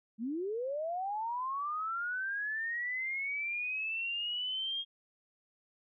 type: linear sweep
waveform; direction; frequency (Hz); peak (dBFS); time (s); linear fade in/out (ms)
sine; up; 207.7 to 3257; -33; 0.18-4.85; 50
effects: none